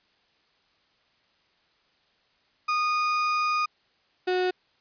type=tone pair in turn; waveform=35% pulse; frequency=1231 / 366 Hz; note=D#6 / F#4; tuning=-19 / -19 cents; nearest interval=octave + major sixth; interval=2100 cents; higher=first; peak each=-21 dBFS; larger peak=neither; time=2.68-3.66 / 4.27-4.51 s; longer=first; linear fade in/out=10 ms; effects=white hiss -66 dBFS RMS until 4.8 s + resampled to 11025 Hz